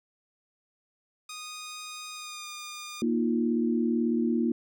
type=tone with pitch glide; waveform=10% pulse; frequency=1238 to 1211.8 Hz; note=D#6 to D#6; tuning=-9 to -46 cents; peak=-30 dBFS; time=1.29-3.02 s; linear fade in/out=5 ms; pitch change=-37 cents; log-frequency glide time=2.13-2.48 s
type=chord; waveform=sine; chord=Bb suspended fourth; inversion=none; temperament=equal with one note detuned; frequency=234.7 / 311.1 / 349.2 Hz; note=Bb3 / Eb4 / F4; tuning=+12 / 0 / 0 cents; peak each=-25 / -31 / -30 dBFS; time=3.02-4.52 s; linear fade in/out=2 ms
effects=none